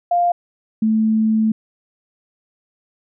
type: tone pair in turn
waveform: sine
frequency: 700 / 219.3 Hz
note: F5 / A3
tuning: +4 / -6 cents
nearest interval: octave + minor sixth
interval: 2010 cents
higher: first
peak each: -13 dBFS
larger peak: neither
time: 0.11-0.32 / 0.82-1.52 s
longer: second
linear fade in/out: 5 ms
effects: none